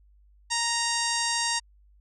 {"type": "harmonic tone", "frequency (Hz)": 932.3, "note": "A#5", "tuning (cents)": 0, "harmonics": [1, 2, 3, 4, 5, 6, 7, 8, 9, 10], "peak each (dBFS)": [-31, -32, -36, -35, -32, -33, -35, -35, -37, -40], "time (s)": [0.5, 1.6], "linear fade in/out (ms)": 20, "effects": ["added 50 Hz sine -55 dBFS peak until 2 s"]}